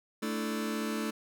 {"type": "chord", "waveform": "sawtooth", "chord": "A suspended fourth", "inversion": "none", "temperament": "just", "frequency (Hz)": [220, 293.3, 330], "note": ["A3", "D4", "E4"], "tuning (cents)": [0, -2, 2], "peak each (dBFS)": [-29, -34, -34], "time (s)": [0.22, 1.11], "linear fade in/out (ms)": 10, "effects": []}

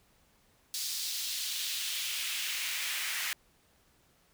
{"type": "noise with high-pass filter sweep", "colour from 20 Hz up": "pink", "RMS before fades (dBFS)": -35, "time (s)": [0.74, 3.33], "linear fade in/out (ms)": 0, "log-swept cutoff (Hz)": [4600, 1900], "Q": 1.7, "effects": ["pink hiss -67 dBFS RMS until 4.33 s"]}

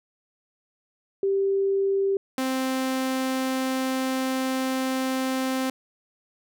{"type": "tone pair in turn", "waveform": ["sine", "sawtooth"], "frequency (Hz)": [392, 261.6], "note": ["G4", "C4"], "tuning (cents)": [0, 0], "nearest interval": "perfect fifth", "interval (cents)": 700, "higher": "first", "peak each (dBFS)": -20, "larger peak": "neither", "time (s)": [[1.23, 2.17], [2.38, 5.7]], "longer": "second", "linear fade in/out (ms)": 2, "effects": []}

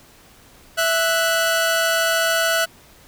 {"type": "tone pair together", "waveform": "sawtooth", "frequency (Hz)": [659.3, 1480.1], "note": ["E5", "F#6"], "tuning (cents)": [0, 0], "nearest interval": "octave + major second", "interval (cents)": 1400, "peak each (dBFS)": -16, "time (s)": [0.77, 2.66], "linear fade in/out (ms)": 20, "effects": ["pink hiss -49 dBFS RMS until 3.07 s"]}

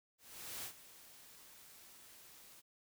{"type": "noise with ADSR envelope", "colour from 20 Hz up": "white", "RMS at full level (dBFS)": -44, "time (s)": [0.18, 2.62], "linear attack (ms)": 460, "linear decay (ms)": 87, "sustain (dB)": -15, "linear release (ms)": 29, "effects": []}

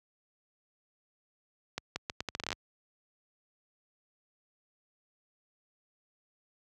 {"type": "accelerating click train", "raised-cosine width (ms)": 0.2, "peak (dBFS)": -16, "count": 13, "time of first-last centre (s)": [1.78, 2.529], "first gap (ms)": 180, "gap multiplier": 0.77, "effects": ["high-pass 60 Hz 12 dB/octave"]}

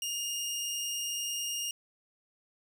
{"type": "tone", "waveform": "20% pulse", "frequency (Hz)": 2833, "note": "F7", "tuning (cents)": 24, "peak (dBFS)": -28, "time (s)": [0.02, 1.71], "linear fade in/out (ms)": 2, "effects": []}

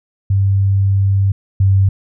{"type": "tone pair in turn", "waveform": "sine", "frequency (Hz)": [98, 96.93], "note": ["G2", "G2"], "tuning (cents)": [0, -19], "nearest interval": "unison", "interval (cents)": 19, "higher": "first", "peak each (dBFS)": [-10, -8], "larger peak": "second", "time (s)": [[0.3, 1.32], [1.6, 1.89]], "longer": "first", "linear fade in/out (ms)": 5, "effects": []}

